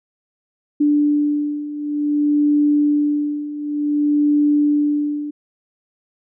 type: beating tone pair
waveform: sine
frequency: 293.7 / 294.25 Hz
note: D4 / D4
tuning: 0 / +3 cents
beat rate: 0.55 Hz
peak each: -20 / -16 dBFS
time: 0.8-5.31 s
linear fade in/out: 10 ms
effects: none